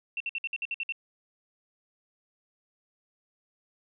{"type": "tone bursts", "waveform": "sine", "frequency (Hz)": 2701, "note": "E7", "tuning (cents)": 42, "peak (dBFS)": -29, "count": 9, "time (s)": [0.17, 0.923], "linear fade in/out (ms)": 2, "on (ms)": 33, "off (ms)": 57, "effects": []}